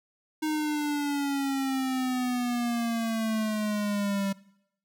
square exponential sweep, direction down, 311 to 195.4 Hz, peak -27 dBFS, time 0.42-4.33 s, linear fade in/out 10 ms, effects noise-tail reverb RT60 0.8 s tail -22 dB re dry

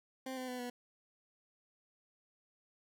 20% pulse tone with pitch steps, 261.6 / 255.9 / 250.4 / 244.9 Hz, C4 / C4 / B3 / B3, 0 / -38 / +24 / -14 cents, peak -35 dBFS, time 0.26-0.7 s, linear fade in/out 5 ms, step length 110 ms, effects none

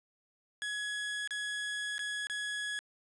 30% pulse tone with dropouts, 1679 Hz, G#6, 18 cents sharp, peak -32 dBFS, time 0.62-2.79 s, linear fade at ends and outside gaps 0 ms, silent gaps 1.275-1.308 / 1.981-1.992 / 2.27-2.298 s, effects resampled to 24000 Hz + 12-bit

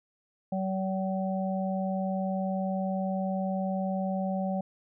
harmonic tone, 190 Hz, F#3, 46 cents sharp, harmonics 1 / 3 / 4, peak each -29 / -34 / -35 dBFS, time 0.52-4.61 s, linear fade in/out 5 ms, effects none

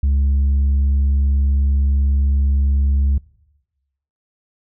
sine tone, 69.3 Hz, C#2, in tune, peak -10 dBFS, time 0.03-3.18 s, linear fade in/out 5 ms, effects noise-tail reverb RT60 1.0 s tail -23 dB re dry + tanh soft clip ceiling -12 dBFS

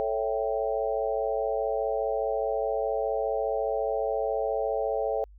sine chord, A dominant seventh, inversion none, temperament equal, 440 / 554.4 / 659.3 / 784 Hz, A4 / C#5 / E5 / G5, 0 / 0 / 0 / 0 cents, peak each -30 / -30 / -31 / -33 dBFS, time 0-5.24 s, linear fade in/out 0 ms, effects added 50 Hz sine -48 dBFS peak until 5.38 s

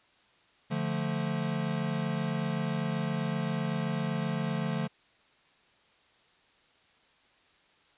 square chord, D minor, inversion none, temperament equal, 146.83 / 174.61 / 220 Hz, D3 / F3 / A3, 0 / 0 / 0 cents, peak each -34 / -34 / -35 dBFS, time 0.7-4.88 s, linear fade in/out 20 ms, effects white hiss -64 dBFS RMS until 7.97 s + resampled to 8000 Hz

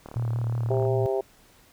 click train, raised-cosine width 1 ms, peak -25 dBFS, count 30, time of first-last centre 0.06-0.852 s, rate 36.6 Hz
sine tone with vibrato, 116.54 Hz, A#2, in tune, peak -24 dBFS, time 0.16-1.06 s, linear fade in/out 0 ms, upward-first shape triangle, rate 5.5 Hz, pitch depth 35 cents each way
harmonic tone, 132.1 Hz, C3, 17 cents sharp, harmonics 3 / 4 / 5 / 6 / 7, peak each -25 / -31 / -30 / -36 / -42 dBFS, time 0.7-1.21 s, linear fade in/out 5 ms
effects pink hiss -57 dBFS RMS until 1.72 s

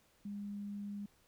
sine tone, 203.4 Hz, G#3, 36 cents flat, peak -40 dBFS, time 0.25-1.06 s, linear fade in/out 5 ms, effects pink hiss -70 dBFS RMS until 1.27 s

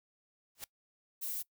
white noise with exponential growth, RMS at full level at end -38 dBFS, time 0.55-0.64 s, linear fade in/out 2 ms, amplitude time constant 18 ms
violet noise, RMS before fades -38 dBFS, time 1.21-1.43 s, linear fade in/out 20 ms
effects noise-tail reverb RT60 0.1 s tail -22 dB re dry

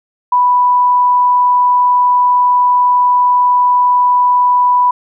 sine tone, 987.8 Hz, B5, in tune, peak -7 dBFS, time 0.32-4.91 s, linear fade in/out 5 ms, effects none

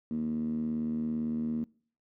10% pulse tone with band-pass filter, 77.78 Hz, D#2, in tune, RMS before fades -32 dBFS, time 0.11-1.64 s, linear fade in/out 0 ms, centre 230 Hz, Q 7.3, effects noise-tail reverb RT60 0.5 s tail -25 dB re dry

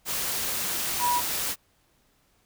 sine tone in noise, 971 Hz, B5, 30 cents flat, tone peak -22 dBFS, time 0.99-1.22 s, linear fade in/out 50 ms, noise white, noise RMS -29 dBFS, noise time 0.05-1.56 s, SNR +4 dB, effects pink hiss -66 dBFS RMS until 2.45 s

